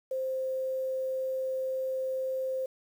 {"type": "tone with quantisation", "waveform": "sine", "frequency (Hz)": 523.3, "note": "C5", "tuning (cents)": 0, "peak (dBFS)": -29, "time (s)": [0.11, 2.66], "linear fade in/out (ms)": 5, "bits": 9, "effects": []}